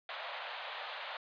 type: band-pass noise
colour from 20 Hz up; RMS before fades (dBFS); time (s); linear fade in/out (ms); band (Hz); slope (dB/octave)
pink; -43; 0.09-1.17; 2; 570 to 4000; 48
effects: resampled to 11025 Hz